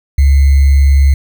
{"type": "tone with sample-and-hold", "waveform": "sine", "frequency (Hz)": 69.3, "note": "C#2", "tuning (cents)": 0, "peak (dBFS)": -4, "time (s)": [0.18, 1.14], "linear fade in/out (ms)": 5, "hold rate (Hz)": 2100, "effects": []}